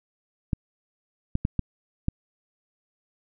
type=clicks; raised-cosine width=5 ms; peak=-11 dBFS; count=5; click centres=0.532 / 1.354 / 1.451 / 1.593 / 2.084 s; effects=none